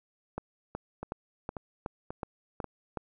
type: two click trains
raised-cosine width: 1 ms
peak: -20 / -23 dBFS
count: 8 / 4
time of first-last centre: 0.38-2.973 / 1.03-2.643 s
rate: 2.7 / 1.86 Hz
effects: none